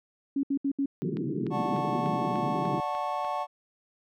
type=tone bursts; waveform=sine; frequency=277.2 Hz; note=C#4; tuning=in tune; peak=-24 dBFS; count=4; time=0.36-0.859 s; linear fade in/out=5 ms; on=73 ms; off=69 ms
type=band-pass noise; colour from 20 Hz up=pink; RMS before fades=-31 dBFS; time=1.02-2.8 s; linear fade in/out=0 ms; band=130 to 420 Hz; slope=96 dB/octave
type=click train; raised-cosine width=0.3 ms; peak=-29 dBFS; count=8; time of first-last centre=1.17-3.247 s; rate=3.37 Hz
type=chord; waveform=triangle; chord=D major seventh; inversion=none; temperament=just; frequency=587.3 / 734.2 / 881 / 1101.2 Hz; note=D5 / F#5 / A5 / C#6; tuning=0 / -14 / +2 / -12 cents; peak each=-34 / -31 / -32 / -32 dBFS; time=1.5-3.47 s; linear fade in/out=50 ms
effects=none